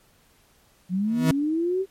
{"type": "linear sweep", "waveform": "sine", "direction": "up", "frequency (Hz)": [174.61, 392], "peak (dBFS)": -21, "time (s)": [0.89, 1.86], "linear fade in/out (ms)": 50}
{"type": "tone with exponential growth", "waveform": "40% pulse", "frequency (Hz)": 160, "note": "D#3", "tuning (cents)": 49, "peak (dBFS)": -15, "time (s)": [1.04, 1.31], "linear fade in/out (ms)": 2, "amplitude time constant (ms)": 58}
{"effects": ["pink hiss -60 dBFS RMS until 1.9 s", "MP3 64 kbps"]}